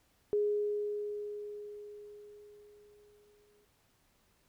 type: tone with exponential decay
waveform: sine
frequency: 415.3 Hz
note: G#4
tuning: in tune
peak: -26 dBFS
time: 0.33-3.65 s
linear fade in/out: 0 ms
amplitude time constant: 720 ms
effects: pink hiss -71 dBFS RMS until 4.48 s